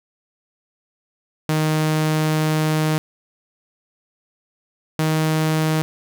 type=tone pair in turn; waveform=sawtooth; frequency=155.56 / 157.1 Hz; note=D#3 / D#3; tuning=0 / +17 cents; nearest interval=unison; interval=17 cents; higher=second; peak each=-13 dBFS; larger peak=neither; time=1.49-2.98 / 4.99-5.82 s; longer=first; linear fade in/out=0 ms; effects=none